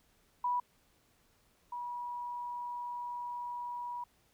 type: tone pair in turn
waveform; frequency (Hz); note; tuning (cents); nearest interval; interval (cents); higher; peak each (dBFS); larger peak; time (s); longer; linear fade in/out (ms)
sine; 980 / 968.2; B5 / B5; -14 / -35; unison; 21; first; -29 / -37; first; 0.44-0.6 / 1.72-4.04; second; 5
effects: pink hiss -70 dBFS RMS until 4.33 s